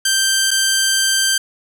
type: tone with dropouts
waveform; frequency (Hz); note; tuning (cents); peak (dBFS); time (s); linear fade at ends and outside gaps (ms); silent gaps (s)
10% pulse; 1568; G6; 0; -5; 0.05-1.38; 5; 0.508-0.512
effects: none